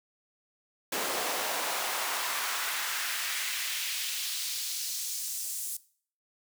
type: noise with high-pass filter sweep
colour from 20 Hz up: pink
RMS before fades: -33 dBFS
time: 0.92-5.77 s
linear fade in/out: 5 ms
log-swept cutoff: 430 to 8400 Hz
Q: 1.2
effects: noise-tail reverb RT60 0.5 s tail -19 dB re dry